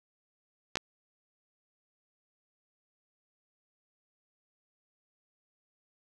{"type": "clicks", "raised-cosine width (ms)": 0.2, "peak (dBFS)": -13, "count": 2, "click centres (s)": [0.756, 0.771], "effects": []}